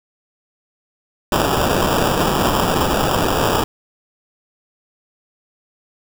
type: noise with sample-and-hold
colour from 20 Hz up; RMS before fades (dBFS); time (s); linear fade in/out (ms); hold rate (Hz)
blue; -17; 1.32-3.64; 2; 2100
effects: none